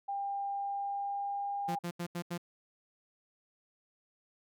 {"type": "tone with pitch glide", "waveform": "sine", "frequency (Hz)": [798, 805.4], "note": ["G5", "G5"], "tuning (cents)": [31, 47], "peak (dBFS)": -33, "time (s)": [0.08, 1.79], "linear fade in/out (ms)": 10, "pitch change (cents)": 16, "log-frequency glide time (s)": [0.45, 1.65]}
{"type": "tone bursts", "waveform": "sawtooth", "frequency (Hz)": 173.3, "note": "F3", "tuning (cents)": -13, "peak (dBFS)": -31, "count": 5, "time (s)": [1.68, 2.379], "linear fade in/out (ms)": 10, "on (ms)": 75, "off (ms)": 81}
{"effects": []}